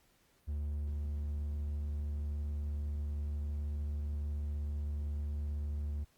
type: tone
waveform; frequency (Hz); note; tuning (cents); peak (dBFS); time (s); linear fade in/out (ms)
triangle; 73.42; D2; 0; -32; 0.47-6.05; 20
effects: pink hiss -70 dBFS RMS until 6.17 s + Opus 48 kbps